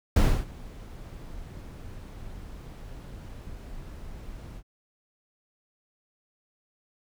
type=noise with ADSR envelope; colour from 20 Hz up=brown; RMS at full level=-17 dBFS; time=0.16-4.63 s; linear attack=5 ms; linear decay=280 ms; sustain=-24 dB; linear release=59 ms; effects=none